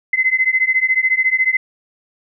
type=beating tone pair; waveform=sine; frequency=2043 / 2057 Hz; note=C7 / C7; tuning=-42 / -30 cents; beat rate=14 Hz; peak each=-16 dBFS; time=0.13-1.57 s; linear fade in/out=5 ms; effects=none